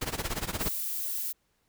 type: noise with tremolo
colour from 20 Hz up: pink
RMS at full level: -30 dBFS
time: 0.01-0.69 s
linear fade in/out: 10 ms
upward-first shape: sine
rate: 17 Hz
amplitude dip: 85%
type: noise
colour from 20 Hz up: violet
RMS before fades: -33 dBFS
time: 0.6-1.33 s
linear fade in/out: 20 ms
effects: pink hiss -73 dBFS RMS until 1.68 s